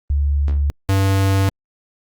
sine / square tone pair in turn, 71.4 / 97.09 Hz, D2 / G2, -48 / -16 cents, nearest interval perfect fourth, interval 532 cents, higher second, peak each -14 dBFS, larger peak neither, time 0.1-0.7 / 0.89-1.49 s, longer neither, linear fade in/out 0 ms, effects Opus 32 kbps

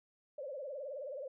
sine tone with vibrato, 554.4 Hz, C#5, in tune, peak -40 dBFS, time 0.38-1.28 s, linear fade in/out 5 ms, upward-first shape triangle, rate 19 Hz, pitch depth 180 cents each way, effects none

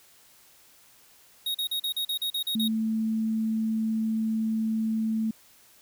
square tone bursts, 3758 Hz, A#7, 13 cents sharp, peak -27 dBFS, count 10, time 1.46-2.68 s, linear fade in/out 5 ms, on 86 ms, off 40 ms
sine tone, 221.1 Hz, A3, 9 cents sharp, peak -24 dBFS, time 2.55-5.31 s, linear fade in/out 5 ms
effects white hiss -57 dBFS RMS until 5.81 s

